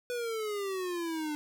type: exponential sweep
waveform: square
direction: down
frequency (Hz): 493.9 to 297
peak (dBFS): -33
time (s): 0.1-1.35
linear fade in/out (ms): 0
effects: none